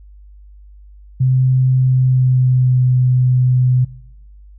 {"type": "tone with pitch glide", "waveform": "sine", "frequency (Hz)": [129.4, 126.66], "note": ["C3", "B2"], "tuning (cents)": [-19, 44], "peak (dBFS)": -10, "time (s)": [1.2, 3.85], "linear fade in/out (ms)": 10, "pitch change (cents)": -37, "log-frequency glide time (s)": [1.77, 2.86], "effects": ["noise-tail reverb RT60 0.8 s tail -21 dB re dry", "added 50 Hz sine -38 dBFS peak until 4.58 s"]}